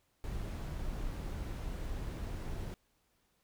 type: noise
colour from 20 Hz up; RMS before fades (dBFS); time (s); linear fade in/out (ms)
brown; -39; 0.24-2.74; 0
effects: pink hiss -75 dBFS RMS until 3.43 s